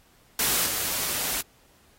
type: noise with level steps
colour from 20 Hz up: white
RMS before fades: -24 / -28 dBFS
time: 0.39-1.41 s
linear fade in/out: 2 ms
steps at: 0.66 s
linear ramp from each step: 2 ms
effects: pink hiss -60 dBFS RMS until 1.98 s + AAC 48 kbps